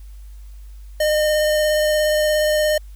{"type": "tone with vibrato", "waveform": "square", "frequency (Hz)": 609, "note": "D#5", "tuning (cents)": -37, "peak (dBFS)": -16, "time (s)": [1, 2.78], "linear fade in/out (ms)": 5, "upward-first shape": "sine", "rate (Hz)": 17, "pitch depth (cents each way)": 12, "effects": ["added 50 Hz sine -35 dBFS peak until 2.95 s", "white hiss -57 dBFS RMS until 2.95 s"]}